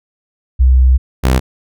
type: tone pair in turn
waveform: sine / sawtooth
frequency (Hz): 64 / 64.41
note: C2 / C2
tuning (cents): -38 / -27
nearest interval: unison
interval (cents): 11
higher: second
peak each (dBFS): -5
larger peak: neither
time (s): 0.59-0.98 / 1.23-1.4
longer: first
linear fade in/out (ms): 20
effects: none